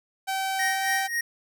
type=tone with pitch glide; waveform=sawtooth; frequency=770 to 775.8 Hz; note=G5 to G5; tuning=-31 to -18 cents; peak=-22 dBFS; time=0.27-1.08 s; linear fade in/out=20 ms; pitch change=+13 cents; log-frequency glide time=0.64-0.92 s
type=tone with tremolo; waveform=square; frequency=1871 Hz; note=A#6; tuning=6 cents sharp; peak=-24 dBFS; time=0.59-1.21 s; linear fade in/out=5 ms; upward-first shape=sine; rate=3.7 Hz; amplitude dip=75%
effects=none